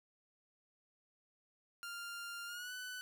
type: tone with pitch glide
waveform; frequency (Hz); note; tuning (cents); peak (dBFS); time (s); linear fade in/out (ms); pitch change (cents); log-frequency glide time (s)
sawtooth; 1396.9 to 1497.2; F6 to F#6; 0 to +20; -40; 1.83-3.01; 0; +120; 2.46-2.73
effects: none